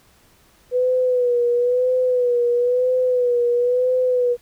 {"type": "tone with vibrato", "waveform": "sine", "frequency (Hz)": 493.9, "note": "B4", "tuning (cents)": 0, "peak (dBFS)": -15, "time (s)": [0.71, 4.37], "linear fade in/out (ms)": 50, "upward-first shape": "sine", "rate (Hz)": 1, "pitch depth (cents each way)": 51, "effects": ["pink hiss -55 dBFS RMS until 4.41 s"]}